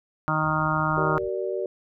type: harmonic tone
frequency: 155.56 Hz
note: D#3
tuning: in tune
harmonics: 1 / 2 / 4 / 5 / 6 / 7 / 8 / 9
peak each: -27 / -32 / -32 / -33 / -30 / -31 / -27 / -29 dBFS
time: 0.28-1.18 s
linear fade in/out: 0 ms
type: low-pass noise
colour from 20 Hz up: white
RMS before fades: -45 dBFS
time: 0.43-1.29 s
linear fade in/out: 0 ms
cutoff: 110 Hz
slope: 24 dB/octave
type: chord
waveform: sine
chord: Gb augmented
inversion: none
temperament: equal with one note detuned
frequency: 379.1 / 466.2 / 587.3 Hz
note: Gb4 / Bb4 / D5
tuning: +42 / 0 / 0 cents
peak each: -28 / -31 / -31 dBFS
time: 0.97-1.66 s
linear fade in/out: 2 ms
effects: none